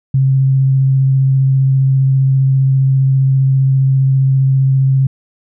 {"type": "tone with vibrato", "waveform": "sine", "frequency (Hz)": 134, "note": "C3", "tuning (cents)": 42, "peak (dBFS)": -8, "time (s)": [0.14, 5.07], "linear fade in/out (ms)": 5, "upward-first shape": "sine", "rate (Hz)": 15, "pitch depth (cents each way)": 11, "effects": []}